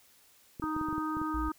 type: clicks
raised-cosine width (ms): 3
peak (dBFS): -27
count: 9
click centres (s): 0.598 / 0.64 / 0.765 / 0.813 / 0.886 / 0.928 / 0.981 / 1.169 / 1.216
type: harmonic tone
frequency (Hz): 311.1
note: D#4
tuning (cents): 0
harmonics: 1 / 3 / 4 / 5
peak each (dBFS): -33 / -40 / -35 / -47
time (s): 0.62-1.52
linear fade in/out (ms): 5
type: tone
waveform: sine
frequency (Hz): 57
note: A#1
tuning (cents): -38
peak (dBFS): -33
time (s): 1.34-1.49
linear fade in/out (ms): 5
effects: white hiss -62 dBFS RMS until 1.58 s